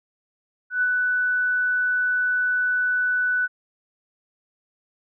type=tone with ADSR envelope; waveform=sine; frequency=1490 Hz; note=F#6; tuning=12 cents sharp; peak=-17 dBFS; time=0.7-3.48 s; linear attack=120 ms; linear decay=42 ms; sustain=-2 dB; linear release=34 ms; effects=none